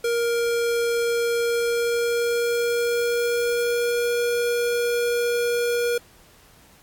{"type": "tone with pitch glide", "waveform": "square", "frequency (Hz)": [469.6, 477.8], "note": ["A#4", "A#4"], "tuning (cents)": [13, 43], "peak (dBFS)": -21, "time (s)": [0.04, 5.98], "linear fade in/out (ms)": 5, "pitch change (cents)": 30, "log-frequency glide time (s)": [1.38, 4.16], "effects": ["pink hiss -53 dBFS RMS until 6.82 s", "AAC 64 kbps"]}